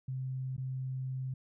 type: tone with dropouts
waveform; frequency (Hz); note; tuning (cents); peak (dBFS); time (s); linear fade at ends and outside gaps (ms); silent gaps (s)
sine; 130.6; C3; -3; -34; 0.08-1.34; 5; 0.566-0.579
effects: none